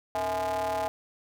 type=ring-modulated tone; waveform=square; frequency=95.2 Hz; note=F#2; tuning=50 cents sharp; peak=-25 dBFS; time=0.15-0.88 s; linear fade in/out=0 ms; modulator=743 Hz; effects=none